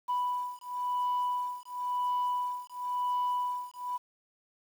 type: beating tone pair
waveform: sine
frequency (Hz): 987.8 / 988.76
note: B5 / B5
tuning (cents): 0 / +2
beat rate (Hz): 0.96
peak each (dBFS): -31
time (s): 0.08-3.98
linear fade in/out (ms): 20
effects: tanh soft clip ceiling -25 dBFS + 9-bit